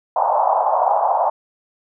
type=band-pass noise; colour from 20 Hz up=pink; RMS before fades=-17 dBFS; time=0.16-1.3 s; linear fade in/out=5 ms; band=650 to 970 Hz; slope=48 dB/octave; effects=none

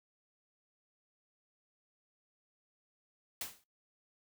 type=noise with exponential decay; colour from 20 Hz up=white; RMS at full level=-36 dBFS; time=3.41-3.64 s; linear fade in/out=2 ms; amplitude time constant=48 ms; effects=noise-tail reverb RT60 0.2 s tail -22 dB re dry

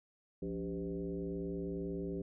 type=tone with frequency modulation; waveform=sine; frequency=283.6 Hz; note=C#4; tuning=40 cents sharp; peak=-36 dBFS; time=0.42-2.22 s; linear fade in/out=5 ms; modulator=109 Hz; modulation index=1.6; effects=none

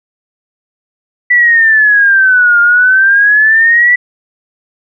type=exponential two-way sweep; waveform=sine; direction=down then up; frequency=1975.5 to 1404 to 1975.5 Hz; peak=-4 dBFS; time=1.3-3.96 s; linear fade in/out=10 ms; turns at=2.6 s; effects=none

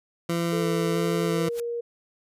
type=tone with vibrato; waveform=20% pulse; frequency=168.6 Hz; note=E3; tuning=39 cents sharp; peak=-19 dBFS; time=0.29-1.49 s; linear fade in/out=5 ms; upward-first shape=square; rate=1.5 Hz; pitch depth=9 cents each way
type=tone with pitch glide; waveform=sine; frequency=440 to 471.6 Hz; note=A4 to A#4; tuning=0 to +20 cents; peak=-27 dBFS; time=0.52-1.81 s; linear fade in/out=10 ms; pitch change=+120 cents; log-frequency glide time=1.31-1.41 s
type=noise with exponential growth; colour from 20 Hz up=white; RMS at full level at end=-34 dBFS; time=1.48-1.6 s; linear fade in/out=2 ms; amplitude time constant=24 ms
effects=resampled to 32000 Hz

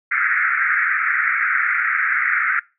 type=band-pass noise; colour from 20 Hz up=pink; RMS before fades=-19 dBFS; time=0.11-2.6 s; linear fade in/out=10 ms; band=1300 to 2200 Hz; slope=96 dB/octave; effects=noise-tail reverb RT60 0.3 s tail -23 dB re dry

